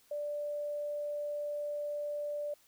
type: tone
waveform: sine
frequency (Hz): 587.3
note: D5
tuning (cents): 0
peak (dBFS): -34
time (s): 0.11-2.54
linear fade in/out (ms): 5
effects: white hiss -66 dBFS RMS until 2.67 s